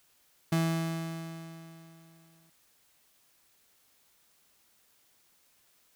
35% pulse tone with exponential decay, 164.1 Hz, E3, 8 cents flat, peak -22 dBFS, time 0.52-2.5 s, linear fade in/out 5 ms, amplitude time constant 430 ms, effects white hiss -67 dBFS RMS until 5.95 s

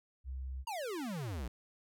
sine tone, 65.41 Hz, C2, in tune, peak -38 dBFS, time 0.24-0.65 s, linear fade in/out 50 ms
square exponential sweep, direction down, 970 to 55 Hz, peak -38 dBFS, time 0.67-1.48 s, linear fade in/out 5 ms
effects none

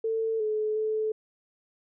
sine tone with pitch steps, 447.1 / 429.3 / 434.3 Hz, A4 / A4 / A4, +28 / -43 / -23 cents, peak -25 dBFS, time 0.04-1.12 s, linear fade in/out 5 ms, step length 360 ms, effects none

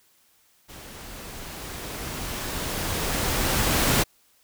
pink noise with level ramp, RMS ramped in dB -43 to -20 dBFS, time 0.68-4.04 s, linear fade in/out 20 ms, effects white hiss -62 dBFS RMS until 4.43 s

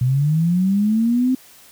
sine linear sweep, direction up, 121.8 to 261.6 Hz, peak -14 dBFS, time 0.01-1.35 s, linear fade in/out 5 ms, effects white hiss -47 dBFS RMS until 1.71 s

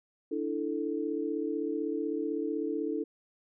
sine chord, D suspended second, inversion none, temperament equal, 293.7 / 329.6 / 440 Hz, D4 / E4 / A4, 0 / 0 / 0 cents, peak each -34 dBFS, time 0.31-3.04 s, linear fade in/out 10 ms, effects none

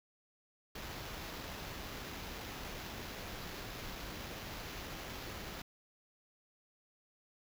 pink noise with sample-and-hold, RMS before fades -45 dBFS, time 0.75-5.62 s, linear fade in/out 5 ms, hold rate 8820 Hz, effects none

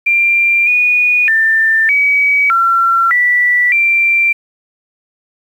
sine tone with pitch steps, 2377 / 2460 / 1786 / 2272 / 1359 / 1962 / 2358 Hz, D7 / D#7 / A6 / C#7 / F6 / B6 / D7, +20 / -20 / +25 / +42 / -48 / -12 / +6 cents, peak -8 dBFS, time 0.06-4.33 s, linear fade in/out 10 ms, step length 610 ms, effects 7-bit

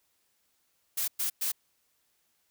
blue noise bursts, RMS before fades -30 dBFS, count 3, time 0.97-1.52 s, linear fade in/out 10 ms, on 110 ms, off 110 ms, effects white hiss -73 dBFS RMS until 2.5 s

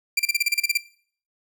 sawtooth tone bursts, 2368 Hz, D7, 14 cents sharp, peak -14 dBFS, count 11, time 0.17-0.775 s, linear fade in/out 5 ms, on 25 ms, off 33 ms, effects noise-tail reverb RT60 0.5 s tail -18 dB re dry

